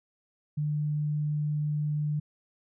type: tone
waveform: sine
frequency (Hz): 149.5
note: D3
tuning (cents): +31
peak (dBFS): -26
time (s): 0.57-2.2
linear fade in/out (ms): 10
effects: none